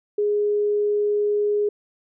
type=tone; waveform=sine; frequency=414.8 Hz; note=G#4; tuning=2 cents flat; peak=-18 dBFS; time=0.18-1.69 s; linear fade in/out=5 ms; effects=none